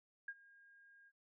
sine tone with ADSR envelope, 1621 Hz, G#6, 42 cents flat, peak -40 dBFS, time 0.28-1.12 s, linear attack 4 ms, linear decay 49 ms, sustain -22 dB, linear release 48 ms, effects none

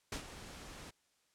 pink noise with ADSR envelope, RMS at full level -38 dBFS, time 0.12-0.91 s, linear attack 4 ms, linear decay 94 ms, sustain -12 dB, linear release 14 ms, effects white hiss -75 dBFS RMS until 1.34 s + low-pass 9000 Hz 12 dB/octave

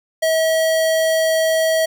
square tone, 643 Hz, E5, 43 cents flat, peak -15 dBFS, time 0.22-1.86 s, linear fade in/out 10 ms, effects none

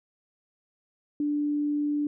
sine tone, 293.7 Hz, D4, in tune, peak -24 dBFS, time 1.2-2.07 s, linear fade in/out 2 ms, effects none

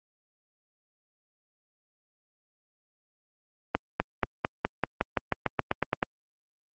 accelerating click train, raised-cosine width 0.5 ms, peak -8 dBFS, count 15, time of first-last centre 3.75-6.028 s, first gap 250 ms, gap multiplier 0.93, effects high-pass 80 Hz 12 dB/octave + Opus 32 kbps

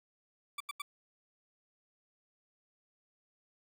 20% pulse tone bursts, 1161 Hz, D6, 20 cents flat, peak -32 dBFS, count 3, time 0.58-0.82 s, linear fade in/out 5 ms, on 24 ms, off 84 ms, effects none

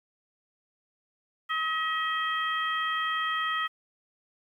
harmonic tone, 637 Hz, D#5, 41 cents sharp, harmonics 2 / 3 / 4 / 5, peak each -29 / -31 / -41 / -35 dBFS, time 1.49-3.68 s, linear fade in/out 20 ms, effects 10-bit

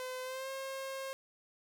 sawtooth tone with pitch glide, 511 to 536.1 Hz, C5 to C5, -41 to +42 cents, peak -35 dBFS, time 0-1.13 s, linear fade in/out 0 ms, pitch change +83 cents, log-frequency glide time 0.23-0.5 s, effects none

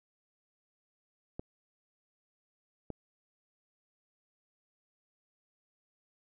clicks, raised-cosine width 2 ms, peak -25 dBFS, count 2, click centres 1.395 / 2.903 s, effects none

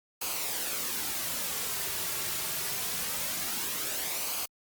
white noise with flanger, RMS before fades -33 dBFS, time 0.21-4.46 s, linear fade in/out 10 ms, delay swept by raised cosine 0.54 to 4.04 ms, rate 0.24 Hz, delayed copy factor -0.5, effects Opus 48 kbps

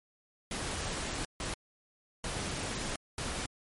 pink noise bursts at uneven times, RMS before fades -36 dBFS, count 4, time 0.51-1.25 / 1.4-1.54 / 2.24-2.96 / 3.18-3.46 s, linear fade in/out 2 ms, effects MP3 48 kbps

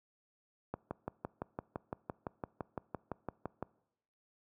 click train, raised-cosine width 1 ms, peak -23 dBFS, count 18, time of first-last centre 0.74-3.626 s, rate 5.89 Hz, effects noise-tail reverb RT60 0.8 s tail -23 dB re dry + high-pass 80 Hz 12 dB/octave

